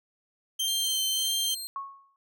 sawtooth tone with vibrato, 3136 Hz, G7, in tune, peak -23 dBFS, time 0.59-1.55 s, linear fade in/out 10 ms, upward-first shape sine, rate 1.6 Hz, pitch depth 20 cents each way
20% pulse tone, 4186 Hz, C8, in tune, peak -29 dBFS, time 0.68-1.67 s, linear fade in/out 0 ms
sine tone with exponential decay, 1100 Hz, C#6, 14 cents flat, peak -29 dBFS, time 1.76-2.16 s, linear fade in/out 1 ms, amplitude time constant 86 ms
effects none

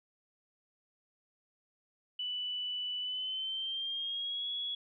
sine tone with pitch glide, 2975 to 3359 Hz, F#7 to G#7, +9 to +19 cents, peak -34 dBFS, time 2.19-4.75 s, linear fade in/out 5 ms, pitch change +210 cents, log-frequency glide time 3-4.49 s, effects none

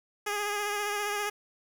10% pulse tone with vibrato, 412.7 Hz, G#4, 11 cents flat, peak -21 dBFS, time 0.26-1.3 s, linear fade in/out 10 ms, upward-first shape triangle, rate 15 Hz, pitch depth 34 cents each way, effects 9-bit

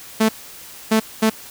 sawtooth tone bursts at uneven times, 220 Hz, A3, in tune, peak -9 dBFS, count 3, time 0.2-0.29 / 0.91-1 / 1.22-1.3 s, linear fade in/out 10 ms, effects white hiss -39 dBFS RMS until 1.5 s

